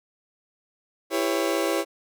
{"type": "chord", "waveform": "35% pulse", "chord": "C# half-diminished seventh", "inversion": "first", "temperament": "just", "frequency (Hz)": [332.6, 399.1, 498.9, 554.4], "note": ["E4", "G4", "B4", "C#5"], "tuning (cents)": [16, 31, 17, 0], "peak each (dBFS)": [-25, -27, -29, -26], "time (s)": [1.1, 1.85], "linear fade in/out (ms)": 50, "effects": []}